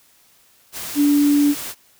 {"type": "tone in noise", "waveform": "sine", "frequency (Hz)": 289.5, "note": "D4", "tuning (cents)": -25, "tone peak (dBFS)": -12, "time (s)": [0.95, 1.55], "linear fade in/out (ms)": 50, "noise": "white", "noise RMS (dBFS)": -30, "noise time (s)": [0.72, 1.75], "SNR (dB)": 15, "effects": ["white hiss -55 dBFS RMS until 1.99 s"]}